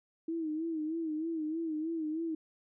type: tone with vibrato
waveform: sine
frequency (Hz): 319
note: D#4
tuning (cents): +43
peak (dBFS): -32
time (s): 0.28-2.35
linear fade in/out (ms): 5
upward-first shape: sine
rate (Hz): 3.2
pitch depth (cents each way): 77
effects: none